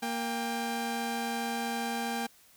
sawtooth tone pair together, 233.1 / 794.5 Hz, A#3 / G5, 0 / +23 cents, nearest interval octave + major sixth, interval 2123 cents, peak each -30 / -30 dBFS, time 0.02-2.27 s, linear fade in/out 10 ms, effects white hiss -60 dBFS RMS until 2.56 s

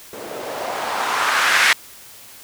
violet noise with low-pass filter sweep, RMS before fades -20 dBFS, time 0.13-1.73 s, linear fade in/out 2 ms, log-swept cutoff 390 to 1900 Hz, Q 1.8, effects white hiss -42 dBFS RMS until 2.43 s

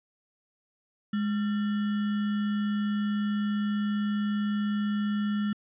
sine tone with sample-and-hold, 207.7 Hz, G#3, in tune, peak -25 dBFS, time 1.13-5.53 s, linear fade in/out 5 ms, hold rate 1575 Hz, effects resampled to 8000 Hz

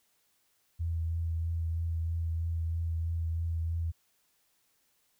sine tone with vibrato, 82.7 Hz, E2, 6 cents sharp, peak -29 dBFS, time 0.79-3.92 s, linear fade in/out 20 ms, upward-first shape triangle, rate 3.1 Hz, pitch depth 21 cents each way, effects white hiss -72 dBFS RMS until 5.19 s

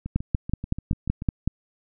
two click trains, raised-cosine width 5 ms, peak -19 / -9 dBFS, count 9 / 8, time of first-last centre 0.06-1.221 / 0.16-1.476 s, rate 6.89 / 5.32 Hz, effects none

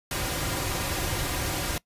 pink noise with comb filter, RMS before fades -29 dBFS, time 0.11-1.78 s, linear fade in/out 2 ms, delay 4.6 ms, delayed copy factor -0.55, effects noise-tail reverb RT60 0.1 s tail -21 dB re dry + resampled to 32000 Hz

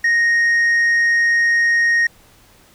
sine tone with tanh clipping, 1864.7 Hz, A#6, in tune, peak -13 dBFS, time 0.04-2.07 s, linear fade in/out 5 ms, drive 3 dB, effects pink hiss -50 dBFS RMS until 2.74 s

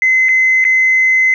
sine tone with dropouts, 2050 Hz, C7, 36 cents flat, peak -7 dBFS, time 0.02-1.34 s, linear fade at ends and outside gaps 1 ms, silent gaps 0.286-0.29 / 0.642-0.65 s, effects tanh soft clip ceiling -3 dBFS

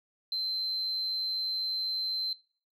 sine tone, 4096 Hz, C8, 38 cents flat, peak -28 dBFS, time 0.32-2.33 s, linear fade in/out 2 ms, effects noise-tail reverb RT60 0.5 s tail -24 dB re dry + tanh soft clip ceiling -25 dBFS

